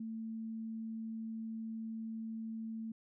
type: tone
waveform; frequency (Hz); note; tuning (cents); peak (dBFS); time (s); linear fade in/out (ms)
sine; 223.4; A3; +27; -39; 0-2.92; 5
effects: none